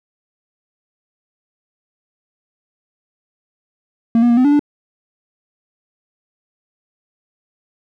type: tone with pitch steps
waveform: triangle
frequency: 230.2 / 240.1 / 236.1 / 254.3 / 288.7 / 292.5 Hz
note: A#3 / B3 / A#3 / C4 / D4 / D4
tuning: -22 / -49 / +22 / -49 / -30 / -7 cents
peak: -7 dBFS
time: 4.15-4.594 s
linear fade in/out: 2 ms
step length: 74 ms
effects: none